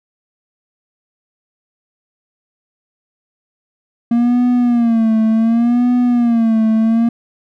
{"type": "tone with vibrato", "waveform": "triangle", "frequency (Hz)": 233.1, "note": "A#3", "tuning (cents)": 0, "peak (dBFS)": -8, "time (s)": [4.11, 7.09], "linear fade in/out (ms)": 5, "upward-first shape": "sine", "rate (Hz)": 0.68, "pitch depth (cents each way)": 96, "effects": []}